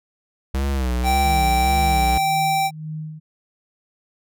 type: tone with vibrato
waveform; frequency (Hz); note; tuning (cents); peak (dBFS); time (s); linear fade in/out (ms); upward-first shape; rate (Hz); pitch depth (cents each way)
square; 65.1; C2; -8; -20; 0.54-2.18; 5; sine; 1.8; 110
type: tone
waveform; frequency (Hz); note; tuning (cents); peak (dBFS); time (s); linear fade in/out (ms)
square; 779; G5; -11; -18; 1.03-2.71; 50
type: tone with tremolo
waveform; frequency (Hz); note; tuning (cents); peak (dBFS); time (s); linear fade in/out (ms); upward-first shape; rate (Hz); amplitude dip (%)
sine; 155.56; D#3; 0; -26; 1.24-3.2; 20; sine; 1.9; 65
effects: none